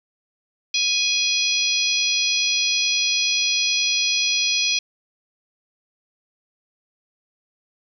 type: harmonic tone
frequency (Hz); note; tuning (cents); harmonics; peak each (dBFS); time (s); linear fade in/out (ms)
830.6; G#5; 0; 3 / 4 / 5 / 6 / 7; -23 / -24 / -25 / -26 / -26; 0.74-4.79; 5
effects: 9-bit